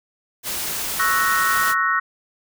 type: noise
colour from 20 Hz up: white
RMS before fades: -26 dBFS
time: 0.43-1.75 s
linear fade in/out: 50 ms
type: chord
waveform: sine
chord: F# dominant seventh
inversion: second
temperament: equal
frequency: 1108.7 / 1318.5 / 1480 / 1864.7 Hz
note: C#6 / E6 / F#6 / A#6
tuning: 0 / 0 / 0 / 0 cents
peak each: -23 / -22 / -23 / -22 dBFS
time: 0.99-2 s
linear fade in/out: 10 ms
effects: none